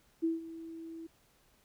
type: tone with ADSR envelope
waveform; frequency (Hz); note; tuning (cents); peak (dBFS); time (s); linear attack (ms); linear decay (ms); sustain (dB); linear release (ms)
sine; 327.8; E4; -10; -26; 0.22-1.07; 22; 160; -16; 8
effects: pink hiss -68 dBFS RMS until 1.64 s